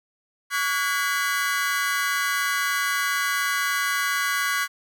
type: tone cluster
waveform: 40% pulse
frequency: 1130 / 1454 / 1637 / 2006 Hz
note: C#6 / F#6 / G#6 / B6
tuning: +33 / -31 / -25 / +26 cents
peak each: -27 dBFS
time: 0.5-4.68 s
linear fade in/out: 50 ms
effects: none